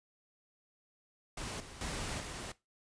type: noise with level steps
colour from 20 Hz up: pink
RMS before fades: -41 / -50 / -39 / -43 dBFS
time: 1.37-2.52 s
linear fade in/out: 5 ms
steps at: 1.6 / 1.81 / 2.2 s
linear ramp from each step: 2 ms
effects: noise-tail reverb RT60 0.2 s tail -17 dB re dry + resampled to 22050 Hz